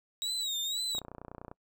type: tone with vibrato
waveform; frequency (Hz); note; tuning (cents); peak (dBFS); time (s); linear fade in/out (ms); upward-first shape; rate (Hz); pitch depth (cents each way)
35% pulse; 3811; A#7; +38; -30; 0.22-0.99; 0; sine; 2; 100
type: click train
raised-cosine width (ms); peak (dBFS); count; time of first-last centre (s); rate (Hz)
1; -29; 18; 0.95-1.515; 30.1
effects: noise-tail reverb RT60 0.1 s tail -25 dB re dry